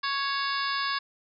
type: harmonic tone with a mistuned harmonic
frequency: 554.4 Hz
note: C#5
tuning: in tune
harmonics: 2 / 3 / 4 / 5 / 6 / 7 / 8 / 9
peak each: -30 / -32 / -39 / -39 / -38 / -40 / -36 / -37 dBFS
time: 0.03-0.99 s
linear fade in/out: 10 ms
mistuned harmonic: 6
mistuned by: +84 cents
effects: none